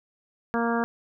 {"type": "harmonic tone", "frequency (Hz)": 233.1, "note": "A#3", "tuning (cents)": 0, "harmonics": [1, 2, 3, 4, 5, 6, 7], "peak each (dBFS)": [-26, -29, -31, -32, -33, -34, -34], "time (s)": [0.54, 0.84], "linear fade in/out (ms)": 0, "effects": []}